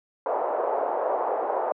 pink band-pass noise, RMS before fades -26 dBFS, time 0.26-1.72 s, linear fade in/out 2 ms, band 490 to 870 Hz, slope 24 dB/octave, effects high-pass 300 Hz 12 dB/octave

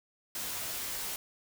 white noise with comb filter, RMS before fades -37 dBFS, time 0.35-1.16 s, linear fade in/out 2 ms, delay 13 ms, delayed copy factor -0.55, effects none

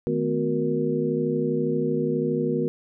sine tone cluster, 155.7 / 217.6 / 250.1 / 367.3 / 468.2 Hz, D#3 / A3 / B3 / F#4 / A#4, +2 / -19 / +22 / -13 / +8 cents, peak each -29 / -31 / -27 / -27 / -27 dBFS, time 0.07-2.68 s, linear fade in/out 0 ms, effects none

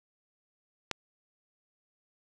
click, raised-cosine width 0.2 ms, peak -13 dBFS, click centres 0.913 s, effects none

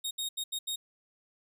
sawtooth tone bursts at uneven times, 3729 Hz, A#7, in tune, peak -29 dBFS, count 5, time 0.04-0.11 / 0.18-0.29 / 0.37-0.44 / 0.52-0.59 / 0.67-0.76 s, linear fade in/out 10 ms, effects none

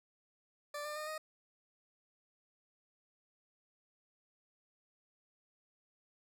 20% pulse tone with pitch steps, 587 / 598.6 / 610.5 / 622.6 Hz, D5 / D5 / D#5 / D#5, -1 / +33 / -33 / +1 cents, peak -35 dBFS, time 0.74-1.18 s, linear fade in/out 5 ms, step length 110 ms, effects none

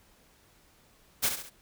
white noise with echo, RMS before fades -26 dBFS, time 1.22-1.3 s, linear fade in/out 20 ms, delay 67 ms, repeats 3, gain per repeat -7 dB, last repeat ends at 1.501 s, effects pink hiss -62 dBFS RMS until 1.61 s

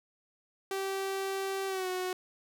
sawtooth tone with pitch glide, 387.7 to 367.8 Hz, G4 to F#4, -19 to -10 cents, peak -28 dBFS, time 0.71-2.13 s, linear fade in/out 2 ms, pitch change -91 cents, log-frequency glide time 1.67-1.88 s, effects none

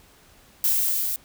violet noise with level ramp, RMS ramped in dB -20 to -27 dBFS, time 0.64-1.16 s, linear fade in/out 2 ms, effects pink hiss -54 dBFS RMS until 1.24 s

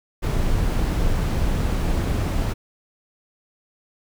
brown noise, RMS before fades -21 dBFS, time 0.22-2.54 s, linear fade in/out 20 ms, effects none

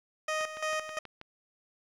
15% pulse tone with tremolo, 622.3 Hz, D#5, in tune, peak -23 dBFS, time 0.28-0.99 s, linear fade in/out 5 ms, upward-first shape square, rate 2.9 Hz, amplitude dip 70%
click train, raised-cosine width 0.3 ms, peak -28 dBFS, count 6, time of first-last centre 0.41-1.214 s, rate 6.22 Hz
effects low-pass 8000 Hz 12 dB/octave + 10-bit

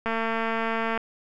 click train, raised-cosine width 0.5 ms, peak -13 dBFS, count 208, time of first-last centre 0.06-0.976 s, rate 226 Hz, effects none

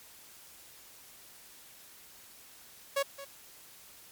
sawtooth tone with echo, 556 Hz, C#5, 5 cents sharp, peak -23 dBFS, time 2.96-3.03 s, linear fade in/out 10 ms, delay 220 ms, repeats 1, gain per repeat -15 dB, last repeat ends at 3.25 s, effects white hiss -54 dBFS RMS until 4.11 s + MP3 96 kbps

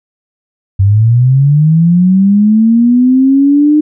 sine linear sweep, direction up, 94.5 to 305 Hz, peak -4 dBFS, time 0.79-3.81 s, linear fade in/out 10 ms, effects none

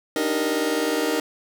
sawtooth chord, Eb major seventh, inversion third, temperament just, 291.7 / 311.1 / 388.9 / 466.7 Hz, D4 / Eb4 / G4 / Bb4, -12 / 0 / -14 / +2 cents, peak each -25 / -21 / -25 / -21 dBFS, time 0.16-1.2 s, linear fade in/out 2 ms, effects none

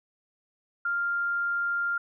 sine tone, 1396.9 Hz, F6, in tune, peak -25 dBFS, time 0.85-1.98 s, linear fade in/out 5 ms, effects none

